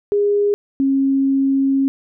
sine tone pair in turn, 409 / 271.5 Hz, G#4 / C#4, -26 / -36 cents, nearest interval perfect fifth, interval 710 cents, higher first, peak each -13 dBFS, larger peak neither, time 0.12-0.54 / 0.8-1.88 s, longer second, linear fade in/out 0 ms, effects none

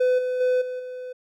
triangle tone with level steps, 504 Hz, B4, 35 cents sharp, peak -15 / -21 / -16 / -26 / -30 dBFS, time 0-1.13 s, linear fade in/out 10 ms, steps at 0.18 / 0.4 / 0.61 / 0.79 s, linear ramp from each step 10 ms, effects none

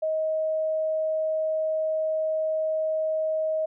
sine tone, 630 Hz, D#5, 21 cents sharp, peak -23 dBFS, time 0.02-3.66 s, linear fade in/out 10 ms, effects none

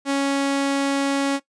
sawtooth tone, 277.2 Hz, C#4, in tune, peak -15 dBFS, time 0.05-1.4 s, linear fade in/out 50 ms, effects noise-tail reverb RT60 0.1 s tail -17 dB re dry + resampled to 22050 Hz

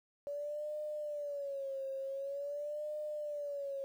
sine tone with vibrato, 570 Hz, C#5, 48 cents sharp, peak -37 dBFS, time 0.27-3.84 s, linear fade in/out 0 ms, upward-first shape sine, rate 0.46 Hz, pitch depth 100 cents each way, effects 11-bit

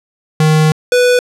square tone pair in turn, 155.56 / 493.9 Hz, D#3 / B4, 0 / 0 cents, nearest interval octave + minor sixth, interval 2000 cents, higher second, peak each -8 dBFS, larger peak neither, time 0.4-0.72 / 0.92-1.19 s, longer first, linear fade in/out 2 ms, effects low-pass 10000 Hz 12 dB/octave

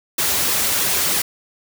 white noise with flanger, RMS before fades -19 dBFS, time 0.18-1.22 s, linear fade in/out 5 ms, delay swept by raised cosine 1.3 to 6.5 ms, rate 3.1 Hz, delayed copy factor -0.55, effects none

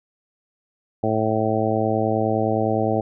harmonic tone, 109.7 Hz, A2, 5 cents flat, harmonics 1 / 2 / 3 / 4 / 5 / 6 / 7, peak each -26 / -26 / -26 / -26 / -26 / -26 / -26 dBFS, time 1.03-3.01 s, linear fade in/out 5 ms, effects none

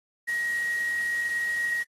sine tone in noise, 1893 Hz, A#6, 26 cents sharp, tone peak -25 dBFS, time 0.27-1.84 s, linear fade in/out 20 ms, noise white, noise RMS -43 dBFS, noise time 0.27-1.84 s, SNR +15 dB, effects AAC 32 kbps

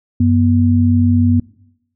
sine tone pair together, 95 / 242.2 Hz, F#2 / B3, +46 / -34 cents, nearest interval octave + major third, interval 1620 cents, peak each -12 dBFS, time 0.2-1.4 s, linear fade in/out 5 ms, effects noise-tail reverb RT60 0.8 s tail -22 dB re dry

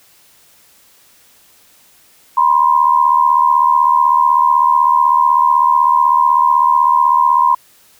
sine tone pair together, 967 / 1043 Hz, B5 / C6, -37 / -6 cents, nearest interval minor second, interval 131 cents, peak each -11 dBFS, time 2.37-7.55 s, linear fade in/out 5 ms, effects white hiss -49 dBFS RMS until 7.99 s

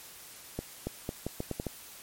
accelerating click train, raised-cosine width 2 ms, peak -19 dBFS, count 8, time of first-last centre 0.59-1.667 s, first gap 280 ms, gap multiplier 0.79, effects white hiss -49 dBFS RMS until 2.02 s + MP3 64 kbps

